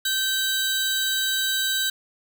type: tone pair together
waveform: sawtooth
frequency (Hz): 1551 / 3887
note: G6 / B7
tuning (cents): -19 / -28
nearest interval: octave + major third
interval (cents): 1591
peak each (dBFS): -22 / -21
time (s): 0.05-1.9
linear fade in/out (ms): 5
effects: none